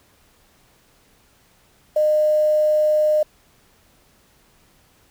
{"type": "tone with quantisation", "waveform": "sine", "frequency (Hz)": 610, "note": "D#5", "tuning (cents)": -34, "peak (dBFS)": -14, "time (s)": [1.96, 3.23], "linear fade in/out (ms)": 5, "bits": 7, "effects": ["pink hiss -57 dBFS RMS until 5.1 s"]}